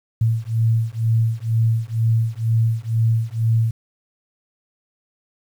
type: beating tone pair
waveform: sine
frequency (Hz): 112.3 / 114.4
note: A2 / A#2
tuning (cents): +36 / -32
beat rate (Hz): 2.1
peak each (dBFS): -19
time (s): 0.21-3.71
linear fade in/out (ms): 5
effects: 8-bit